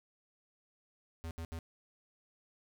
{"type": "tone bursts", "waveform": "square", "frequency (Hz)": 82.41, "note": "E2", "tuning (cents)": 0, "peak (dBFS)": -40, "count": 3, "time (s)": [1.24, 1.589], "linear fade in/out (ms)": 0, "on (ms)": 69, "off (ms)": 71, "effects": []}